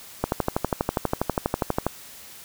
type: click train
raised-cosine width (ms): 1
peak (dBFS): -7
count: 21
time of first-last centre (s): 0.24-1.866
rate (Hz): 12.3
effects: white hiss -44 dBFS RMS until 2.44 s